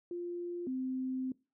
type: tone pair in turn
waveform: sine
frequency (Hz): 349.2 / 259.2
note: F4 / C4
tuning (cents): 0 / -16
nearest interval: perfect fourth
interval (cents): 516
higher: first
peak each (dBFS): -36 / -33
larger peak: second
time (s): 0.11-0.67 / 0.67-1.32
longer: second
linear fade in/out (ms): 2
effects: noise-tail reverb RT60 0.3 s tail -22 dB re dry